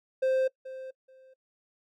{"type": "tone with echo", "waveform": "triangle", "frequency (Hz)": 523.3, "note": "C5", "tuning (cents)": 0, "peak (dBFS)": -21, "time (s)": [0.22, 0.48], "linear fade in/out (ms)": 10, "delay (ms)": 430, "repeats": 2, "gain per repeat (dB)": -15, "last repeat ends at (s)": 1.34, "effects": ["noise-tail reverb RT60 0.1 s tail -22 dB re dry"]}